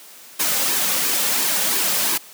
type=noise with flanger; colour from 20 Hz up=white; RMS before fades=-20 dBFS; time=0.39-2.18 s; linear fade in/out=10 ms; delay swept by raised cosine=1.4 to 3.1 ms; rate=2.9 Hz; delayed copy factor=-0.5; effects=white hiss -43 dBFS RMS until 2.33 s + high-pass 200 Hz 12 dB/octave